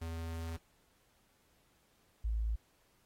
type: tone pair in turn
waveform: square / sine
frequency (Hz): 82.41 / 55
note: E2 / A1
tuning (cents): 0 / 0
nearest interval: perfect fifth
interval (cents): 700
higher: first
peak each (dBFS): -39 / -31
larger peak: second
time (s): 0.01-0.57 / 2.24-2.56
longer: first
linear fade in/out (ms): 10
effects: pink hiss -72 dBFS RMS until 3.05 s + AAC 48 kbps